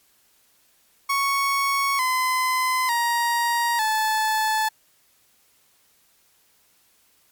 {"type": "tone with pitch steps", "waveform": "30% pulse", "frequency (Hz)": [1108.7, 1022.6, 943.1, 869.9], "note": ["C#6", "C6", "A#5", "A5"], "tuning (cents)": [0, -40, 20, -20], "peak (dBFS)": -17, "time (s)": [1.09, 4.69], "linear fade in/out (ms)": 10, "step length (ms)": 900, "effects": ["white hiss -61 dBFS RMS until 7.31 s", "MP3 96 kbps"]}